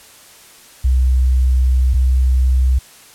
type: tone pair in turn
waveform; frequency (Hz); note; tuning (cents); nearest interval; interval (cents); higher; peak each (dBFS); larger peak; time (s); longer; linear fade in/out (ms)
sine; 63.9 / 64.15; C2 / C2; -40 / -34; unison; 6; second; -10; neither; 0.84-1.94 / 1.94-2.79; first; 10
effects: white hiss -43 dBFS RMS until 3.14 s + low-pass 12000 Hz 12 dB/octave